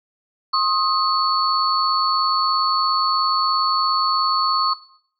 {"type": "tone cluster", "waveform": "sine", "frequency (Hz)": [1070, 1253, 4435], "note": ["C6", "D#6", "C#8"], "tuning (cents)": [38, 12, 0], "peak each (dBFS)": -20, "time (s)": [0.53, 4.74], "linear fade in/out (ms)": 10, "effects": ["noise-tail reverb RT60 0.6 s tail -17 dB re dry"]}